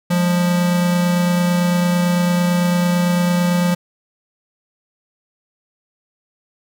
square tone pair together, 176.05 / 205 Hz, F3 / G#3, +14 / -22 cents, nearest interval minor third, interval 264 cents, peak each -15 / -26 dBFS, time 0.1-3.75 s, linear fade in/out 10 ms, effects none

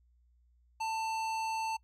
sine tone with hard clipping, 890 Hz, A5, 20 cents sharp, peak -34 dBFS, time 0.8-1.77 s, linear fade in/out 10 ms, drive 15 dB, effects noise-tail reverb RT60 0.1 s tail -25 dB re dry + added 60 Hz sine -64 dBFS peak until 1.83 s

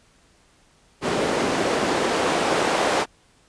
white noise with band-pass filter sweep, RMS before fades -22 dBFS, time 1.01-3.06 s, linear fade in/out 50 ms, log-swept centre 340 to 560 Hz, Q 1, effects pink hiss -58 dBFS RMS until 3.48 s + resampled to 22050 Hz

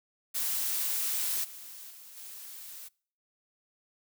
blue noise with level steps, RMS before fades -31 / -46 / -50 / -45 dBFS, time 0.34-2.89 s, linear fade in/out 20 ms, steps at 1.43 / 1.89 / 2.16 s, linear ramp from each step 20 ms, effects noise-tail reverb RT60 0.5 s tail -25 dB re dry

